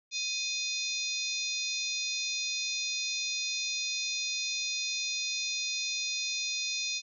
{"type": "harmonic tone with a mistuned harmonic", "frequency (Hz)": 830.6, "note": "G#5", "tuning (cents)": 0, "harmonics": [3, 4, 5, 6, 7, 8], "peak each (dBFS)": [-36, -37, -38, -39, -39, -40], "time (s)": [0.11, 7.02], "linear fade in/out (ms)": 50, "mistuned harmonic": 4, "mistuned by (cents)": 130, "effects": []}